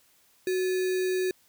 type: tone with sample-and-hold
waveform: sine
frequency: 370 Hz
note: F#4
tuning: in tune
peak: -24 dBFS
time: 0.47-1.31 s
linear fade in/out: 2 ms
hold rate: 2100 Hz
effects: white hiss -63 dBFS RMS until 1.48 s